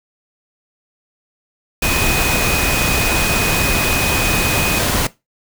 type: tone in noise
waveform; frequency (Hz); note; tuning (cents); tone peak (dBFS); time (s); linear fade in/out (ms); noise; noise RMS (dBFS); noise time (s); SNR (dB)
sine; 2500; D#7; +8; -21; 1.82-4.79; 5; pink; -17; 1.82-5.07; -7
effects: noise-tail reverb RT60 0.2 s tail -18 dB re dry